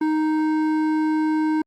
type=tone with hard clipping; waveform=triangle; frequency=311.1 Hz; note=D#4; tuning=in tune; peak=-20 dBFS; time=0.01-1.62 s; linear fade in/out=5 ms; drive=14 dB; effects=Opus 32 kbps